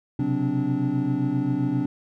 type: tone cluster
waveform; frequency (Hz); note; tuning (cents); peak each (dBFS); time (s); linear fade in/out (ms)
triangle; 126.9 / 134.5 / 183.8 / 258.5 / 291; B2 / C3 / F#3 / C4 / D4; +47 / +48 / -11 / -21 / -16; -28 / -26 / -30 / -26 / -23; 0.19-1.86; 5
effects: none